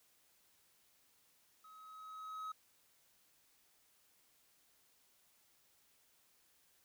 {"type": "tone with level ramp", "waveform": "triangle", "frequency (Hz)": 1275, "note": "D#6", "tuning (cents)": 42, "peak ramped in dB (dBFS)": [-55, -39], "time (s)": [1.64, 2.52], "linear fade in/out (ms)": 5, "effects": ["white hiss -72 dBFS RMS until 6.84 s"]}